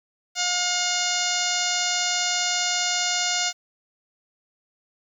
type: harmonic tone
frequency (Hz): 715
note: F5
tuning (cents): +41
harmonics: 1 / 2 / 3 / 4 / 5 / 6 / 7 / 8 / 9 / 10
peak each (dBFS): -31 / -31 / -31 / -31 / -31 / -31 / -31 / -31 / -31 / -31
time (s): 0.35-3.53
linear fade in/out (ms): 50
effects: 9-bit